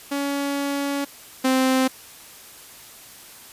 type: tone pair in turn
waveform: sawtooth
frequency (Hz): 281.5 / 260.8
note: C#4 / C4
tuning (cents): +27 / -5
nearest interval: minor second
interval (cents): 132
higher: first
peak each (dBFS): -19 / -13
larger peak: second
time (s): 0.11-1.05 / 1.44-1.88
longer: first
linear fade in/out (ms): 10
effects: white hiss -44 dBFS RMS until 3.52 s + resampled to 32000 Hz